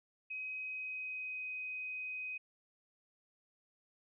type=tone with pitch glide; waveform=sine; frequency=2528 to 2512 Hz; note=D#7 to D#7; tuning=+27 to +16 cents; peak=-39 dBFS; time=0.3-2.38 s; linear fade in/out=10 ms; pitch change=-11 cents; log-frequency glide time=0.57-1.48 s; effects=none